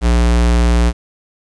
square tone, 59 Hz, A#1, 22 cents sharp, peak -10 dBFS, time 0.01-0.93 s, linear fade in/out 50 ms, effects resampled to 22050 Hz + 8-bit

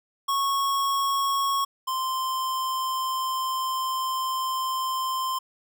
square tone pair in turn, 1102 / 1042.5 Hz, C#6 / C6, -11 / -7 cents, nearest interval minor second, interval 96 cents, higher first, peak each -23 / -26 dBFS, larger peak first, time 0.28-1.65 / 1.87-5.39 s, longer second, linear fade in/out 10 ms, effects none

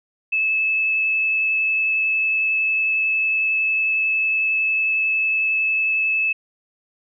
sine tone with vibrato, 2608 Hz, E7, 19 cents flat, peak -17 dBFS, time 0.32-6.33 s, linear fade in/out 10 ms, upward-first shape sine, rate 11 Hz, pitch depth 8 cents each way, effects none

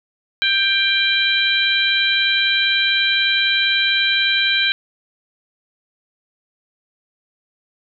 harmonic tone, 789 Hz, G5, 11 cents sharp, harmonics 2 / 3 / 4 / 5, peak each -20 / -20 / -20 / -20 dBFS, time 0.42-4.72 s, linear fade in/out 0 ms, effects none

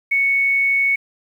sine tone, 2217 Hz, C#7, in tune, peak -14 dBFS, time 0.11-0.96 s, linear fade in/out 10 ms, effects 8-bit

